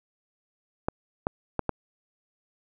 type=clicks; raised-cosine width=1 ms; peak=-11 dBFS; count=4; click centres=0.885 / 1.269 / 1.593 / 1.693 s; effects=none